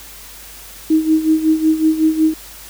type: tone with tremolo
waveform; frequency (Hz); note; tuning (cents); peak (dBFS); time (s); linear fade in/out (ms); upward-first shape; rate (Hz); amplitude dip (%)
sine; 315.5; D#4; +24; -8; 0.9-2.34; 5; sine; 5.4; 75
effects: added 50 Hz sine -43 dBFS peak until 2.69 s + white hiss -37 dBFS RMS until 2.69 s